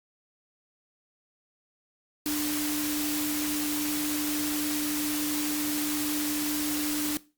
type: tone in noise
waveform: sine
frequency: 298.2 Hz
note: D4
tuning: 27 cents sharp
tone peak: -28 dBFS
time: 2.26-7.17 s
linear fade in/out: 0 ms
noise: white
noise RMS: -32 dBFS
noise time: 2.26-7.17 s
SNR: +1 dB
effects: noise-tail reverb RT60 0.3 s tail -19 dB re dry + Opus 48 kbps